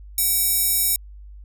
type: tone with high-pass filter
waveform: square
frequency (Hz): 765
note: G5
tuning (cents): -42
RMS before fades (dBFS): -20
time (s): 0.18-0.96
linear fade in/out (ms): 2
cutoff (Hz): 9700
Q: 1.1
effects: added 50 Hz sine -38 dBFS peak until 1.44 s